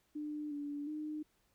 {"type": "tone with pitch steps", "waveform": "sine", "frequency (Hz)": [299.4, 289.4, 304.7], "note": ["D4", "D4", "D#4"], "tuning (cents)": [33, -25, -36], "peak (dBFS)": -38, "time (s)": [0.15, 1.23], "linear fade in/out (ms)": 10, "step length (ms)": 360, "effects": ["pink hiss -75 dBFS RMS until 1.54 s"]}